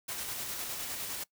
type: noise with tremolo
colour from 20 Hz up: white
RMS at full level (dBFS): -37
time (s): 0.08-1.24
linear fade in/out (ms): 10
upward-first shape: square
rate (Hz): 9.8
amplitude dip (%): 25
effects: noise-tail reverb RT60 0.1 s tail -21 dB re dry